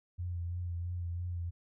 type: tone with vibrato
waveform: sine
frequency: 87.31 Hz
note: F2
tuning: in tune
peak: -34 dBFS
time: 0.18-1.51 s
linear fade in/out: 20 ms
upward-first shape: sine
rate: 3 Hz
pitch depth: 32 cents each way
effects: none